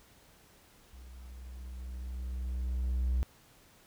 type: tone with level ramp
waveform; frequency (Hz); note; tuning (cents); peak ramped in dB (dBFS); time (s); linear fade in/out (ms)
triangle; 62.7; B1; +27; -46 to -23; 0.93-3.23; 0
effects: tanh soft clip ceiling -21 dBFS + pink hiss -61 dBFS RMS until 3.86 s